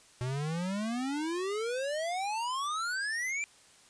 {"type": "exponential sweep", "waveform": "square", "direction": "up", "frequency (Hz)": [121.9, 2383], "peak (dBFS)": -32, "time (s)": [0.21, 3.44], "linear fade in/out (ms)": 0, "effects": ["white hiss -59 dBFS RMS until 3.89 s", "resampled to 22050 Hz"]}